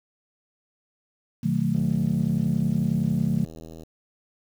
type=chord; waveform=sine; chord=B dominant seventh; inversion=none; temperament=just; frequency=123.47 / 154.34 / 185.21 / 222.2 Hz; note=B2 / D#3 / F#3 / A3; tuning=0 / -14 / +2 / +17 cents; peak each=-30 / -25 / -26 / -26 dBFS; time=1.43-3.45 s; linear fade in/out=10 ms
type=click train; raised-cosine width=2 ms; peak=-29 dBFS; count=169; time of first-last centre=1.75-3.834 s; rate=80.6 Hz
effects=8-bit